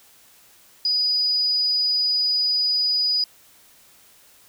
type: tone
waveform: sine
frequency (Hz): 4940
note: D#8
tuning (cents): -13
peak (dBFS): -18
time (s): 0.85-3.24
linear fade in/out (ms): 2
effects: white hiss -53 dBFS RMS until 4.48 s